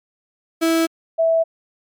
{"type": "tone pair in turn", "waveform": ["35% pulse", "sine"], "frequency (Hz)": [327.8, 655.6], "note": ["E4", "E5"], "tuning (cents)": [-10, -10], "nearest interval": "octave", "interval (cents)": 1200, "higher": "second", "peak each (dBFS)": -13, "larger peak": "neither", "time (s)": [[0.61, 0.87], [1.18, 1.44]], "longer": "neither", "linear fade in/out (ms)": 20, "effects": ["MP3 96 kbps"]}